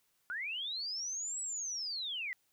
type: linear two-way sweep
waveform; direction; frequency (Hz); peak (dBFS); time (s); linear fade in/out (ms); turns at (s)
sine; up then down; 1396.9 to 7902 to 1926; -36; 0.3-2.33; 0; 1.41
effects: white hiss -75 dBFS RMS until 2.52 s